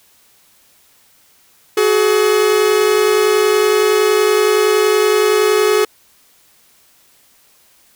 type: tone pair together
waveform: 45% pulse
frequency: 374.1 / 424.8 Hz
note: F#4 / G#4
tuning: +19 / +39 cents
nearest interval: major second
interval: 220 cents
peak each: -16 / -12 dBFS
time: 1.77-5.85 s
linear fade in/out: 5 ms
effects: white hiss -52 dBFS RMS until 7.95 s